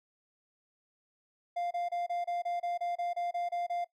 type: tone bursts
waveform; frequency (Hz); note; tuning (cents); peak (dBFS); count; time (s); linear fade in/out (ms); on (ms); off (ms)
triangle; 698.5; F5; 0; -29; 13; 1.56-3.846; 10; 150; 28
effects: noise-tail reverb RT60 0.1 s tail -17 dB re dry